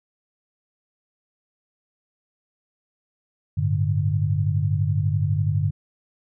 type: chord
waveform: sine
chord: G suspended second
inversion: none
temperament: equal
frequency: 98 / 110 / 146.83 Hz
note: G2 / A2 / D3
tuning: 0 / 0 / 0 cents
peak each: -22 / -26 / -23 dBFS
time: 3.57-5.71 s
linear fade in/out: 10 ms
effects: none